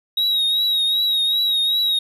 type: tone with vibrato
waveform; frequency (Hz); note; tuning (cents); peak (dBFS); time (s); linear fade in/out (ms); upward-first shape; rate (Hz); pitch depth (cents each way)
triangle; 3806; A#7; +35; -15; 0.17-1.99; 5; triangle; 2.6; 56
effects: none